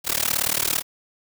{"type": "noise with amplitude modulation", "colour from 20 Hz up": "white", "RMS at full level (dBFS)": -19, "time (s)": [0.04, 0.83], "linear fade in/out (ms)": 50, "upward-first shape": "sine", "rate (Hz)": 37.8, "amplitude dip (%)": 100, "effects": []}